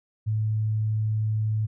sine tone, 108.4 Hz, A2, 25 cents flat, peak -22 dBFS, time 0.26-1.67 s, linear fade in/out 20 ms, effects none

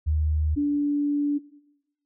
sine tone pair in turn, 76.9 / 289.8 Hz, D#2 / D4, -20 / -23 cents, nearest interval octave + major seventh, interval 2297 cents, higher second, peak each -20 dBFS, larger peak neither, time 0.06-0.56 / 0.56-1.39 s, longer second, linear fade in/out 20 ms, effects noise-tail reverb RT60 0.9 s tail -19 dB re dry

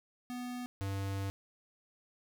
square tone pair in turn, 246.9 / 97.98 Hz, B3 / G2, 0 / 0 cents, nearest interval octave + major third, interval 1600 cents, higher first, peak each -39 / -35 dBFS, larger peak second, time 0.3-0.66 / 0.81-1.3 s, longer second, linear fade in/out 0 ms, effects none

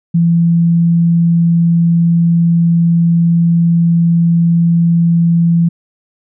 sine tone, 168.8 Hz, E3, 41 cents sharp, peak -7 dBFS, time 0.14-5.69 s, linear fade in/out 10 ms, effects none

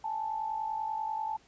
sine tone pair together, 829.8 / 880 Hz, G#5 / A5, -2 / 0 cents, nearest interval minor second, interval 102 cents, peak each -38 / -32 dBFS, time 0.04-1.37 s, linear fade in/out 5 ms, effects pink hiss -62 dBFS RMS until 1.47 s + resampled to 16000 Hz

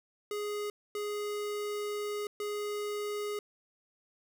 square tone bursts at uneven times, 415.3 Hz, G#4, in tune, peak -34 dBFS, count 3, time 0.31-0.7 / 0.95-2.27 / 2.4-3.39 s, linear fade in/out 2 ms, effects none

